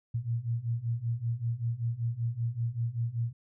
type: beating tone pair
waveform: sine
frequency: 114.2 / 119.4 Hz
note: A#2 / A#2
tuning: -35 / +42 cents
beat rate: 5.2 Hz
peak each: -33 / -31 dBFS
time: 0.14-3.33 s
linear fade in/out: 10 ms
effects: none